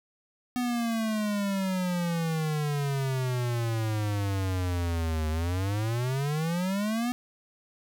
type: exponential two-way sweep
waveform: square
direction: down then up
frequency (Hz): 249.7 to 77.1 to 249.7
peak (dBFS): -27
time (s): 0.56-7.12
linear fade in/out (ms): 0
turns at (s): 5.29
effects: none